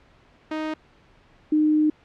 sawtooth / sine tone pair in turn, 311.5 / 305.8 Hz, D#4 / D#4, +2 / -30 cents, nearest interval unison, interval 32 cents, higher first, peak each -22 / -16 dBFS, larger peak second, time 0.51-0.74 / 1.52-1.9 s, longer second, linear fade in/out 5 ms, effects pink hiss -56 dBFS RMS until 2.04 s + low-pass 3000 Hz 12 dB/octave

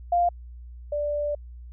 sine tone pair in turn, 698.5 / 587.4 Hz, F5 / D5, 0 / 0 cents, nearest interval minor third, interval 300 cents, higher first, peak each -18 / -24 dBFS, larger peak first, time 0.12-0.29 / 0.92-1.35 s, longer second, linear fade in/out 5 ms, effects added 60 Hz sine -39 dBFS peak until 1.72 s

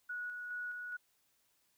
sine tone with tremolo, 1463 Hz, F#6, 20 cents flat, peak -38 dBFS, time 0.09-0.97 s, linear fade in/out 10 ms, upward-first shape square, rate 2.4 Hz, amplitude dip 30%, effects white hiss -75 dBFS RMS until 1.77 s

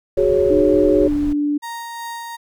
sine chord, F# suspended second, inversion none, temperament equal, 370 / 415.3 / 554.4 Hz, F#4 / G#4 / C#5, 0 / 0 / 0 cents, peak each -17 dBFS, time 0.17-1.08 s, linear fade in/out 10 ms
brown noise, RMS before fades -29 dBFS, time 0.17-1.33 s, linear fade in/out 5 ms
sine tone with pitch glide, 304.6 to 292.7 Hz, D#4 to D4, -37 to -6 cents, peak -16 dBFS, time 0.5-1.58 s, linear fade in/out 10 ms, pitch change -69 cents, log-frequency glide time 1.02-1.13 s
35% pulse tone with tremolo, 932.3 Hz, A#5, in tune, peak -25 dBFS, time 1.62-2.37 s, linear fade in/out 20 ms, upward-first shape sine, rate 2.7 Hz, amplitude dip 25%
effects none

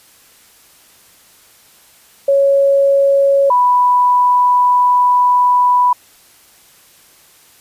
sine tone pair in turn, 554.4 / 987.8 Hz, C#5 / B5, 0 / 0 cents, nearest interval minor seventh, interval 1000 cents, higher second, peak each -8 dBFS, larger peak neither, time 2.28-3.5 / 3.5-5.93 s, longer second, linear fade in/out 5 ms, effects white hiss -47 dBFS RMS until 7.6 s + resampled to 32000 Hz

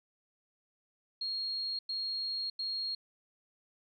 sine tone bursts at uneven times, 4267 Hz, C8, 33 cents sharp, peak -33 dBFS, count 3, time 1.21-1.79 / 1.89-2.5 / 2.59-2.95 s, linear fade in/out 5 ms, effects none

